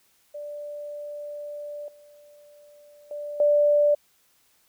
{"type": "tone with level steps", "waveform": "sine", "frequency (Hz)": 587.3, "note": "D5", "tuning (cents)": 0, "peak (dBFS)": [-33, -49, -31, -16], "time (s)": [0.34, 3.95], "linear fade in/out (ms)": 10, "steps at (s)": [1.88, 3.11, 3.4], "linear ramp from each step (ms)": 2, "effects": ["white hiss -64 dBFS RMS until 4.68 s"]}